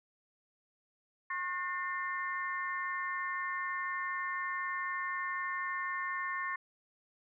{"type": "harmonic tone with a mistuned harmonic", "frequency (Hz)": 361.2, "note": "F#4", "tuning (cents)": -42, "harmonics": [3, 4, 5, 6], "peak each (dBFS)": [-37, -48, -37, -43], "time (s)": [1.3, 6.56], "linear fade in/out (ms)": 5, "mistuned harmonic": 6, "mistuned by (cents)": -60, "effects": []}